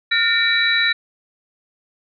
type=tone cluster; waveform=sine; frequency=1409 / 1818 / 2312 / 3924 Hz; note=F6 / A#6 / D7 / B7; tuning=+15 / -44 / -28 / -12 cents; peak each=-24 / -18 / -22 / -19 dBFS; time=0.11-0.93 s; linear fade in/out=10 ms; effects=none